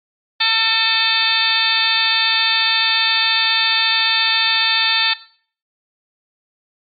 harmonic tone with a mistuned harmonic, 448.2 Hz, A4, 32 cents sharp, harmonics 2 / 3 / 4 / 5 / 6 / 7 / 8 / 9 / 10, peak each -25 / -26 / -21 / -27 / -21 / -26 / -17 / -24 / -20 dBFS, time 0.4-5.14 s, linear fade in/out 10 ms, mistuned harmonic 6, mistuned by -60 cents, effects noise-tail reverb RT60 0.5 s tail -18 dB re dry + MP3 48 kbps

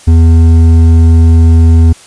triangle tone with hard clipping, 82.2 Hz, E2, 4 cents flat, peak -3 dBFS, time 0.07-1.93 s, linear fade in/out 10 ms, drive 11 dB, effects white hiss -36 dBFS RMS until 2.06 s + resampled to 22050 Hz

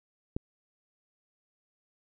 click, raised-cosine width 3 ms, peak -18 dBFS, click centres 0.365 s, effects none

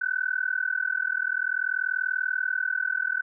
sine tone with amplitude modulation, 1511 Hz, F#6, 36 cents sharp, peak -20 dBFS, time 0.01-3.22 s, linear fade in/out 10 ms, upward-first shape sine, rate 40.5 Hz, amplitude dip 100%, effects none

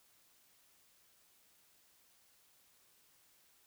silence, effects white hiss -69 dBFS RMS until 3.66 s

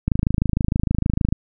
click train, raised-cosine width 5 ms, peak -6 dBFS, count 34, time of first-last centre 0.08-1.325 s, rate 26.5 Hz, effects none

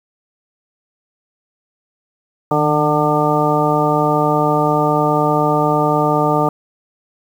harmonic tone with a mistuned harmonic, 149.5 Hz, D3, 31 cents sharp, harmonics 1 / 2 / 3 / 4 / 5 / 6 / 8, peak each -20 / -20 / -20 / -20 / -20 / -20 / -20 dBFS, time 2.51-6.49 s, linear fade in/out 2 ms, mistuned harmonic 1, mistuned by +47 cents, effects 7-bit

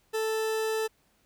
40% pulse tone, 440 Hz, A4, in tune, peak -26 dBFS, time 0.13-0.88 s, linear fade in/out 20 ms, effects pink hiss -68 dBFS RMS until 1.25 s

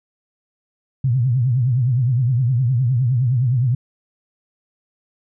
sine tone with vibrato, 124.8 Hz, B2, 19 cents sharp, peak -14 dBFS, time 1.04-3.75 s, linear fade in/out 5 ms, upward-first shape triangle, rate 9.7 Hz, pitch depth 180 cents each way, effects none

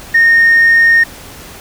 triangle tone with tanh clipping, 1842 Hz, A#6, 21 cents flat, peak -5 dBFS, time 0.14-1.04 s, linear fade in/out 10 ms, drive 5 dB, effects pink hiss -33 dBFS RMS until 1.6 s

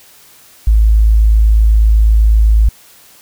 sine tone, 54 Hz, A1, 32 cents flat, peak -5 dBFS, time 0.67-2.69 s, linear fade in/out 5 ms, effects white hiss -43 dBFS RMS until 3.21 s

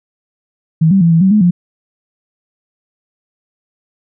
sine tone with pitch steps, 160.4 / 194 / 167.8 / 164.3 / 190.5 / 211.8 / 176 Hz, E3 / G3 / E3 / E3 / G3 / G#3 / F3, -47 / -18 / +31 / -5 / -49 / +34 / +14 cents, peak -6 dBFS, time 0.81-1.51 s, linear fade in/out 10 ms, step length 100 ms, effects none

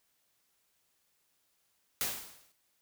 white noise with exponential decay, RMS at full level -30 dBFS, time 2.01-2.52 s, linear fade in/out 1 ms, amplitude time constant 110 ms, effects white hiss -75 dBFS RMS until 2.81 s

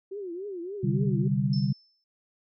sine tone with vibrato, 373.6 Hz, F#4, 17 cents sharp, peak -33 dBFS, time 0.11-1.28 s, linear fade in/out 10 ms, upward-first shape triangle, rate 3.5 Hz, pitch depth 210 cents each way
sine chord, C suspended second, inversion none, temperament equal, 130.81 / 146.83 / 196 Hz, C3 / D3 / G3, 0 / 0 / 0 cents, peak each -27 dBFS, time 0.83-1.73 s, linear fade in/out 10 ms
sine tone with exponential decay, 5280 Hz, E8, 2 cents sharp, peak -35 dBFS, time 1.53-2.04 s, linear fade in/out 2 ms, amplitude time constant 110 ms
effects none

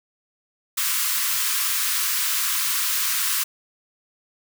white high-pass noise, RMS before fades -23 dBFS, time 0.77-3.44 s, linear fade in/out 10 ms, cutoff 1000 Hz, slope 96 dB/octave, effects none

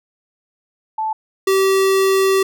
sine / square tone pair in turn, 874 / 385.6 Hz, A5 / G4, -12 / -28 cents, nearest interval octave + major second, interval 1416 cents, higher first, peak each -18 / -13 dBFS, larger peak second, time 0.98-1.13 / 1.47-2.43 s, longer second, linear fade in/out 5 ms, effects none

